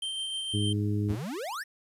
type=tone with tremolo; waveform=square; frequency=3136 Hz; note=G7; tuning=in tune; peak=-31 dBFS; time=0.02-0.73 s; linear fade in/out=5 ms; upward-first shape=sine; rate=6.5 Hz; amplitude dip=25%
type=harmonic tone; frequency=103.83 Hz; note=G#2; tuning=in tune; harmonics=1 / 2 / 3 / 4; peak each=-27 / -33 / -33 / -39 dBFS; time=0.53-1.16 s; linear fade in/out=20 ms
type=exponential sweep; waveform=square; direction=up; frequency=65.41 to 1929 Hz; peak=-34 dBFS; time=1.08-1.64 s; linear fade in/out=20 ms
effects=resampled to 32000 Hz + 10-bit